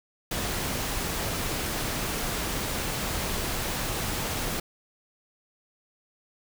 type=noise; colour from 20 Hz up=pink; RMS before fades=-30 dBFS; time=0.31-4.6 s; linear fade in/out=5 ms; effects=none